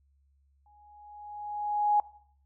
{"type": "tone with exponential growth", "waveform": "sine", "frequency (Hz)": 832, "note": "G#5", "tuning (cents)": 3, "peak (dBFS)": -19, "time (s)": [0.66, 2], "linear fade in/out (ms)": 2, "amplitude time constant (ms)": 290, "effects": ["noise-tail reverb RT60 0.6 s tail -20 dB re dry", "added 69 Hz sine -64 dBFS peak until 2.45 s"]}